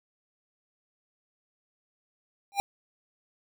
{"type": "tone with exponential growth", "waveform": "square", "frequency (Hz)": 800, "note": "G5", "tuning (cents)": 35, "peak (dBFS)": -20, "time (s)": [2.52, 2.6], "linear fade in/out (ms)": 0, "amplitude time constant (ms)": 17, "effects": []}